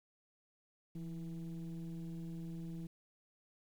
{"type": "tone with frequency modulation", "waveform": "sine", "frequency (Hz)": 167.9, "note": "E3", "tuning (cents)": 32, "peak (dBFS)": -40, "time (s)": [0.95, 2.87], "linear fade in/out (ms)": 5, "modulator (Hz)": 158, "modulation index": 0.73, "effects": ["tanh soft clip ceiling -38 dBFS", "11-bit"]}